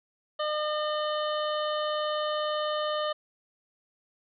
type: harmonic tone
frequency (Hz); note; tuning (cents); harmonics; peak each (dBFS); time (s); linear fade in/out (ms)
606; D#5; -46; 1 / 2 / 3 / 5 / 6 / 7; -29 / -32 / -40 / -37 / -43 / -46; 0.39-3.13; 10
effects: none